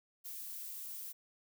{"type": "noise", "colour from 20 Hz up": "violet", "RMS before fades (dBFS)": -45, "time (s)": [0.24, 1.13], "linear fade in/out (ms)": 20, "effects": []}